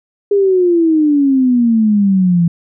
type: exponential sweep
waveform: sine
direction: down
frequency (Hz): 410 to 166.7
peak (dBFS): -8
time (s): 0.31-2.48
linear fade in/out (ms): 5
effects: none